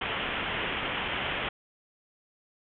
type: low-pass noise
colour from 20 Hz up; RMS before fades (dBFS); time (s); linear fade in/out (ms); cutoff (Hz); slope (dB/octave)
white; -32; 0.01-1.49; 5; 3300; 96
effects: none